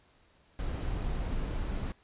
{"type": "noise", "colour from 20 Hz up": "brown", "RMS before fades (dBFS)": -33, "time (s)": [0.59, 1.92], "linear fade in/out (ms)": 0, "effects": ["pink hiss -65 dBFS RMS until 2.03 s", "resampled to 8000 Hz"]}